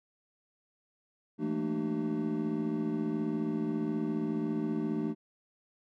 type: tone cluster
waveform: triangle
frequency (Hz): 167.3 / 211.4 / 226.1 / 300.9 / 382.5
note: E3 / G#3 / A3 / D4 / G4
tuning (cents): +26 / +31 / +47 / +42 / -42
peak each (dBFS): -36 / -39 / -32 / -32 / -37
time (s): 1.38-5.15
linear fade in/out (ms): 50
effects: none